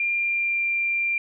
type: tone with pitch glide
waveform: sine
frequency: 2394 to 2377 Hz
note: D7 to D7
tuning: +33 to +20 cents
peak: -21 dBFS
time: 0-1.18 s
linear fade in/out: 2 ms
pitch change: -13 cents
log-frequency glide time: 0.12-0.63 s
effects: none